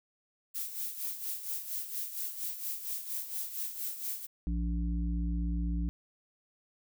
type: noise with tremolo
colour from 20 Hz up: violet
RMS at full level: -35 dBFS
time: 0.54-4.27 s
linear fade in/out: 20 ms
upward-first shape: sine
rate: 4.3 Hz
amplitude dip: 65%
type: harmonic tone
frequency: 58 Hz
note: A#1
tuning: 8 cents flat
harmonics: 1 / 3 / 5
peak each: -30 / -36 / -41 dBFS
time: 4.47-5.89 s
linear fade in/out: 0 ms
effects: none